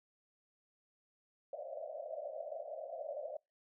white band-pass noise, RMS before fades -44 dBFS, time 1.53-3.37 s, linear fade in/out 5 ms, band 540 to 670 Hz, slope 96 dB/octave, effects noise-tail reverb RT60 0.2 s tail -25 dB re dry

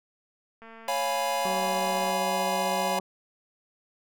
click train, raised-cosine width 0.5 ms, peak -33 dBFS, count 337, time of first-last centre 0.62-2.107 s, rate 226 Hz
square chord, C# dominant seventh, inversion none, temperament equal, 554.4 / 698.5 / 830.6 / 987.8 Hz, C#5 / E#5 / G#5 / B5, 0 / 0 / 0 / 0 cents, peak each -32 dBFS, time 0.88-2.99 s, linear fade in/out 2 ms
harmonic tone, 190 Hz, F#3, 46 cents sharp, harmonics 1 / 2 / 3 / 4 / 5 / 6, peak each -35 / -37 / -42 / -41 / -47 / -42 dBFS, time 1.45-3 s, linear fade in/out 2 ms
effects none

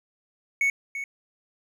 triangle tone with echo, 2217 Hz, C#7, in tune, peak -18 dBFS, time 0.61-0.7 s, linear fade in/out 2 ms, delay 340 ms, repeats 1, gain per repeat -10 dB, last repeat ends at 1.04 s, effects none

